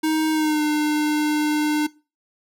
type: tone with pitch glide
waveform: square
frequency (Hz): 313.8 to 301.5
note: D#4 to D4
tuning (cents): +15 to +46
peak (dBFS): -19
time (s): 0.03-1.87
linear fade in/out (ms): 10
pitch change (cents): -69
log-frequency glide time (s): 0.32-0.62
effects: noise-tail reverb RT60 0.3 s tail -20 dB re dry